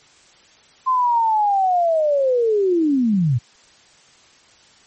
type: linear sweep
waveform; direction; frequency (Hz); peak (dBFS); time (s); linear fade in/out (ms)
sine; down; 1046.5 to 110; -14; 0.86-3.39; 20
effects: white hiss -51 dBFS RMS until 4.86 s + MP3 32 kbps